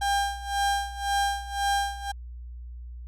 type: tone with tremolo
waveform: 35% pulse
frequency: 800 Hz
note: G5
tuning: 35 cents sharp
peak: -20 dBFS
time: 0.01-2.12 s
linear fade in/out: 10 ms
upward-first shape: sine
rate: 1.9 Hz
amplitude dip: 85%
effects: added 60 Hz sine -37 dBFS peak until 3.07 s + low-pass 11000 Hz 12 dB/octave